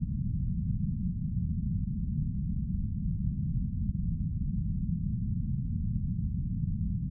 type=low-pass noise; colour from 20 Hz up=white; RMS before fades=-31 dBFS; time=0-7.1 s; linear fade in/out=20 ms; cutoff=200 Hz; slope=48 dB/octave; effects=none